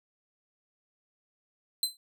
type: tone with exponential decay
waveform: sawtooth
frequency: 4067 Hz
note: C8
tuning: 50 cents flat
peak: -19 dBFS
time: 1.83-1.97 s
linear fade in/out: 2 ms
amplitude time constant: 29 ms
effects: none